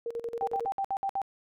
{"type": "tone with tremolo", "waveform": "sine", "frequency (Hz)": 466.2, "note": "A#4", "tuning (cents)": 0, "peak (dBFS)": -30, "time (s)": [0.06, 0.68], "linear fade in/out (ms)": 2, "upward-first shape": "square", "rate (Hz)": 11, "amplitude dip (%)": 80}
{"type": "tone bursts", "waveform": "sine", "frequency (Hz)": 784, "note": "G5", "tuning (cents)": 0, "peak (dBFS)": -27, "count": 7, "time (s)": [0.41, 1.217], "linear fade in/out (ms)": 0, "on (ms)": 63, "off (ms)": 61}
{"effects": []}